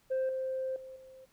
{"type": "tone with level steps", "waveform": "sine", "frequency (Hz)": 523.3, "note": "C5", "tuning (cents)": 0, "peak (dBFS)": [-26, -31, -44, -50], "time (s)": [0.1, 1.26], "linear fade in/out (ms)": 20, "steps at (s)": [0.29, 0.76, 0.96], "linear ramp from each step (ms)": 2, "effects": ["tanh soft clip ceiling -27 dBFS", "pink hiss -68 dBFS RMS until 1.32 s"]}